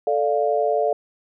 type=chord; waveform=sine; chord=D minor; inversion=second; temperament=equal; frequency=440 / 587.3 / 698.5 Hz; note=A4 / D5 / F5; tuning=0 / 0 / 0 cents; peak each=-22 dBFS; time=0.07-0.93 s; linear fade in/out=2 ms; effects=none